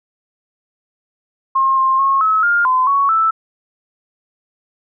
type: tone with pitch steps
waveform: sine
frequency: 1069 / 1059 / 1087 / 1290 / 1409 / 1024 / 1115 / 1319 Hz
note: C6 / C6 / C#6 / E6 / F6 / C6 / C#6 / E6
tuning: +37 / +21 / -34 / -38 / +15 / -38 / +10 / +1 cents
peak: -11 dBFS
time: 1.55-3.31 s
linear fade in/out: 10 ms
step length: 220 ms
effects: none